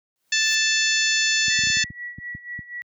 white noise with exponential growth, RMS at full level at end -40 dBFS, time 0.16-0.55 s, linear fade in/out 0 ms, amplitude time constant 83 ms
harmonic tone, 880 Hz, A5, in tune, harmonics 2 / 3 / 4 / 5 / 6 / 7 / 8, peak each -23 / -25 / -26 / -27 / -28 / -28 / -29 dBFS, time 0.32-1.84 s, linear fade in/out 5 ms
clicks, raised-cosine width 5 ms, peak -23 dBFS, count 11, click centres 1.482 / 1.59 / 1.637 / 1.671 / 1.701 / 1.77 / 1.841 / 1.904 / 2.185 / 2.35 / 2.591 s
sine tone with tremolo, 1937 Hz, B6, 34 cents flat, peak -29 dBFS, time 1.5-2.82 s, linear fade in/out 0 ms, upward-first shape sine, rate 4.1 Hz, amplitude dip 80%
effects high-pass 80 Hz 12 dB/octave

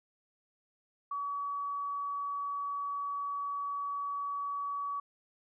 sine tone, 1136 Hz, C#6, 42 cents sharp, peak -33 dBFS, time 1.11-5 s, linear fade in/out 5 ms, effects none

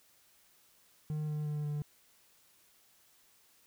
triangle tone with pitch steps, 152.4 / 150.82 / 149.26 / 147.72 Hz, D#3 / D3 / D3 / D3, -36 / +46 / +28 / +10 cents, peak -31 dBFS, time 1.1-1.82 s, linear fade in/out 0 ms, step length 180 ms, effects white hiss -66 dBFS RMS until 3.66 s

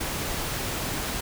pink noise, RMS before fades -30 dBFS, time 0-1.21 s, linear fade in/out 10 ms, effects none

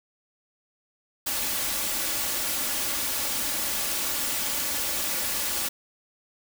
white noise with comb filter, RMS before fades -28 dBFS, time 1.26-5.69 s, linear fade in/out 10 ms, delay 3.5 ms, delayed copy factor +0.5, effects none

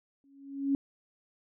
sine tone with exponential growth, 276.7 Hz, C#4, 3 cents flat, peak -22 dBFS, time 0.24-0.75 s, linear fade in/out 1 ms, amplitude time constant 110 ms, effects none

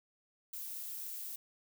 violet noise, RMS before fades -43 dBFS, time 0.53-1.36 s, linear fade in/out 5 ms, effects none

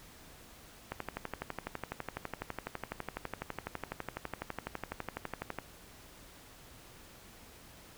click train, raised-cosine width 0.5 ms, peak -21 dBFS, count 57, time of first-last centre 0.92-5.587 s, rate 12 Hz, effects pink hiss -55 dBFS RMS until 7.97 s

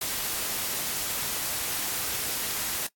white noise, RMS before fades -30 dBFS, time 0.01-2.87 s, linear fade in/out 5 ms, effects noise-tail reverb RT60 0.1 s tail -20 dB re dry + AAC 64 kbps

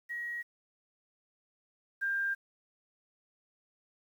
sine tone pair in turn, 1900 / 1594.4 Hz, A#6 / G6, +33 / +29 cents, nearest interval minor third, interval 304 cents, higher first, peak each -35 / -29 dBFS, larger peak second, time 0.09-0.43 / 2.01-2.35 s, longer neither, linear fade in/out 20 ms, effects 10-bit

